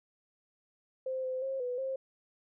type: tone with pitch steps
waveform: sine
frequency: 521 / 515 / 535 / 494.9 / 531 Hz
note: C5 / C5 / C5 / B4 / C5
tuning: -7 / -28 / +38 / +4 / +25 cents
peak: -32 dBFS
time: 1.06-1.96 s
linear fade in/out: 5 ms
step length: 180 ms
effects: none